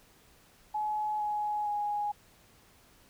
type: tone with pitch steps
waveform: sine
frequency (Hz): 849 / 838.8 / 828.7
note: G#5 / G#5 / G#5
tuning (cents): +38 / +17 / -4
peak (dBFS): -29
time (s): 0.74-2.12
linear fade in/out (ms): 10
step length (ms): 460
effects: pink hiss -61 dBFS RMS until 3.09 s